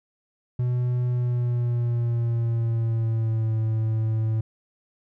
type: tone with pitch glide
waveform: triangle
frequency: 123.47 to 110.64 Hz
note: B2 to A2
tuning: 0 to +10 cents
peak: -19 dBFS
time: 0.59-4.41 s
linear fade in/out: 5 ms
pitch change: -190 cents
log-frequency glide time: 1.07-3.56 s
effects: none